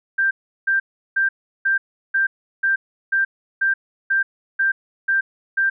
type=tone bursts; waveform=sine; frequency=1578 Hz; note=G6; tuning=11 cents sharp; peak=-15 dBFS; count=12; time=0.18-5.7 s; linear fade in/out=10 ms; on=130 ms; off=360 ms; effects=none